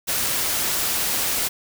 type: noise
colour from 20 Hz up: white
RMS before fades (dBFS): -23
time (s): 0.07-1.49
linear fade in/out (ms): 20
effects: none